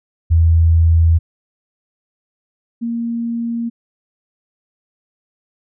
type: tone pair in turn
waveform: sine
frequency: 82.41 / 233.1 Hz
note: E2 / A#3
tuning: 0 / 0 cents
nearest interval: octave + tritone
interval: 1800 cents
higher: second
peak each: -8 / -18 dBFS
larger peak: first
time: 0.3-1.19 / 2.81-3.7 s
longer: neither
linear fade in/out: 20 ms
effects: none